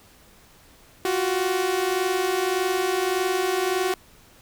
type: tone pair together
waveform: sawtooth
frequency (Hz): 353.5 / 375.2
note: F4 / F#4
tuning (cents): +21 / +24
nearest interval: minor second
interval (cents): 103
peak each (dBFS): -23 / -19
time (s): 1.05-3.94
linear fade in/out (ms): 2
effects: pink hiss -53 dBFS RMS until 4.41 s